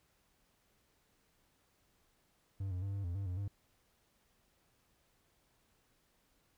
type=tone with pitch steps; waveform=triangle; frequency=97.3 / 90.6 / 98.5 / 99.3 / 86.7 / 98.7 / 90.1 / 99.9 Hz; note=G2 / F#2 / G2 / G2 / F2 / G2 / F#2 / G2; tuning=-12 / -36 / +9 / +23 / -12 / +12 / -45 / +33 cents; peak=-34 dBFS; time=2.6-3.48 s; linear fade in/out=5 ms; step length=110 ms; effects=pink hiss -74 dBFS RMS until 6.57 s